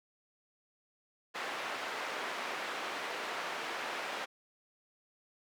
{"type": "band-pass noise", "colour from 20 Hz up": "white", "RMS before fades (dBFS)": -39, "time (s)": [1.34, 4.26], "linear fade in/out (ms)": 20, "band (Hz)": [400, 2000], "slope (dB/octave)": 12, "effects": []}